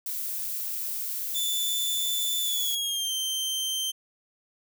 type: noise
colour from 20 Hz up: violet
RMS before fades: -32 dBFS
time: 0.06-2.75 s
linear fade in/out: 2 ms
type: tone with pitch glide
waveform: sawtooth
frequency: 3510 to 3127 Hz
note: A7 to G7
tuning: -5 to -5 cents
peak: -24 dBFS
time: 1.34-3.92 s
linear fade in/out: 20 ms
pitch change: -200 cents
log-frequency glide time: 2.41-3.13 s
effects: none